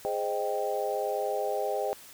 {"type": "chord", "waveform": "sine", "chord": "Ab major seventh", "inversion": "none", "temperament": "equal", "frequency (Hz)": [415.3, 523.3, 622.3, 784], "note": ["Ab4", "C5", "Eb5", "G5"], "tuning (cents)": [0, 0, 0, 0], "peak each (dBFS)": -33, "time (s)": [0.05, 1.93], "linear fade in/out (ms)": 0, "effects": ["white hiss -50 dBFS RMS until 2.13 s"]}